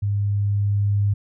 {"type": "tone with level ramp", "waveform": "sine", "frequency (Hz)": 101.6, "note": "G#2", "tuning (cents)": -38, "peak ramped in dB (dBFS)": [-19, -16], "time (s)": [0.02, 1.14], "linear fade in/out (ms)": 10, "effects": []}